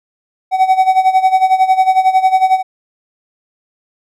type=tone with tremolo; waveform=triangle; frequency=755 Hz; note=F#5; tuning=35 cents sharp; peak=-3 dBFS; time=0.51-2.63 s; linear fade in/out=50 ms; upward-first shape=sine; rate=11 Hz; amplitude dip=80%; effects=none